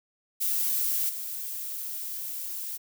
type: noise with level steps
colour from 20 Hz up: violet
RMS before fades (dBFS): -27 / -35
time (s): 0.4-2.78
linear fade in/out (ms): 20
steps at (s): 1.09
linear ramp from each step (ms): 5
effects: none